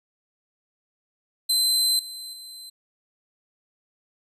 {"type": "tone with level steps", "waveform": "sawtooth", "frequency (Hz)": 4072, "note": "C8", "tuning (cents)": -48, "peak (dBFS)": [-16, -32, -36], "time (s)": [1.49, 2.7], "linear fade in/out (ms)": 10, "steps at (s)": [1.99, 2.33], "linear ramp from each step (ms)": 2, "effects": ["resampled to 32000 Hz"]}